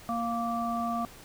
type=harmonic tone; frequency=233.1 Hz; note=A#3; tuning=in tune; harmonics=1 / 3 / 5; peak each=-32 / -32 / -33 dBFS; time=0.09-1.05 s; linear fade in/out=0 ms; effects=pink hiss -50 dBFS RMS until 1.24 s